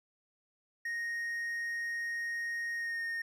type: tone with pitch glide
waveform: triangle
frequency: 1864.7 to 1843.3 Hz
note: A#6 to A#6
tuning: 0 to -20 cents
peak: -32 dBFS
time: 0.85-3.22 s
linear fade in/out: 5 ms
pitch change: -20 cents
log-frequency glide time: 2.76-3.01 s
effects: none